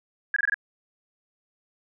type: tone bursts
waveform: sine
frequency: 1661.2 Hz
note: G#6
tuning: in tune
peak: -20 dBFS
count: 5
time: 0.34-0.543 s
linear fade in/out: 2 ms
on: 23 ms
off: 22 ms
effects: none